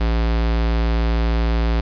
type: tone with notch filter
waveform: square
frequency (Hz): 56.7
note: A#1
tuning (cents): -47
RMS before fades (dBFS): -18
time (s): 0-1.81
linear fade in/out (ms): 10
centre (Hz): 110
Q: 1.6
effects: resampled to 11025 Hz + 8-bit